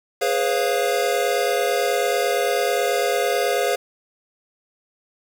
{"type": "chord", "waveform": "square", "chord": "C# dominant seventh", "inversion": "second", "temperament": "equal with one note detuned", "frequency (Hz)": [415.3, 493.9, 543, 698.5], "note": ["G#4", "B4", "C#5", "E#5"], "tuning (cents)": [0, 0, -36, 0], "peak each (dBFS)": -25, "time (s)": [0.21, 3.76], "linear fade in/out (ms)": 10, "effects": ["7-bit"]}